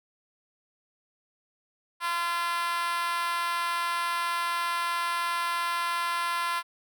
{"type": "tone with high-pass filter", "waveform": "5% pulse", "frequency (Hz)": 342.9, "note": "F4", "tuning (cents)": -32, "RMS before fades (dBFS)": -29, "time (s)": [2, 6.63], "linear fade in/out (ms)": 50, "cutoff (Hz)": 1100, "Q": 5.4, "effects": []}